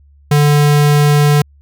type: tone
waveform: square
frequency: 146.83 Hz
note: D3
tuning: in tune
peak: -8 dBFS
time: 0.31-1.42 s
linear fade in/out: 5 ms
effects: added 71 Hz sine -43 dBFS peak until 1.61 s